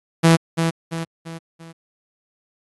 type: tone with echo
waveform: sawtooth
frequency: 164.81 Hz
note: E3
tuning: in tune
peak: -6 dBFS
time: 0.23-0.37 s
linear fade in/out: 20 ms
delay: 340 ms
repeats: 4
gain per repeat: -7 dB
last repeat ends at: 1.73 s
effects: AAC 32 kbps